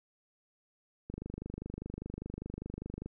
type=click train; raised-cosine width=3 ms; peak=-27 dBFS; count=50; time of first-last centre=1.1-3.06 s; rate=25 Hz; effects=none